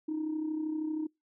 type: tone with amplitude modulation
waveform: sine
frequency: 311.1 Hz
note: D#4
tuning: in tune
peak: -27 dBFS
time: 0.08-1.07 s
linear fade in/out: 10 ms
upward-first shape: sine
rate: 32.8 Hz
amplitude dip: 60%
effects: noise-tail reverb RT60 0.2 s tail -26 dB re dry + tanh soft clip ceiling -26 dBFS